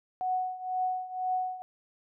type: tone with tremolo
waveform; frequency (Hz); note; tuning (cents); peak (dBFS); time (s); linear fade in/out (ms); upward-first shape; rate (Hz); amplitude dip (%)
sine; 740; F#5; 0; -25; 0.21-1.62; 0; triangle; 2; 85
effects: none